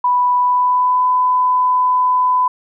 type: tone with pitch glide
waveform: sine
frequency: 987.8 to 1003.3 Hz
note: B5 to B5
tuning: 0 to +27 cents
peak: -11 dBFS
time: 0.04-2.48 s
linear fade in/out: 5 ms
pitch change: +27 cents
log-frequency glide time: 0.37-1.05 s
effects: none